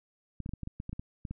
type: clicks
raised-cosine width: 5 ms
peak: -25 dBFS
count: 12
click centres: 0.403 / 0.461 / 0.492 / 0.536 / 0.633 / 0.674 / 0.801 / 0.894 / 0.93 / 0.995 / 1.252 / 1.31 s
effects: none